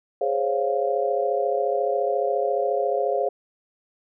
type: chord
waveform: sine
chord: Db major seventh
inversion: second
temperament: equal with one note detuned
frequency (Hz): 415.3 / 523.3 / 557.6 / 698.5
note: Ab4 / C5 / Db5 / F5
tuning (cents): 0 / 0 / +10 / 0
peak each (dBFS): -26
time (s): 0.21-3.29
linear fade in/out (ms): 5
effects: none